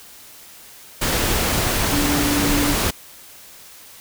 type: tone in noise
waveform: sine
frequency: 289.3 Hz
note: D4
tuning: 26 cents flat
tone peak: -20 dBFS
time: 1.92-2.74 s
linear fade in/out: 10 ms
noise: pink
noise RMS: -20 dBFS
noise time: 1.01-2.91 s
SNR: -3 dB
effects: white hiss -43 dBFS RMS until 4 s